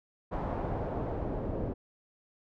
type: noise with low-pass filter sweep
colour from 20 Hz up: pink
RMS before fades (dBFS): -34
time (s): 0.31-1.74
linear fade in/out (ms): 20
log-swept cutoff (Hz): 880 to 510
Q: 1.4
effects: none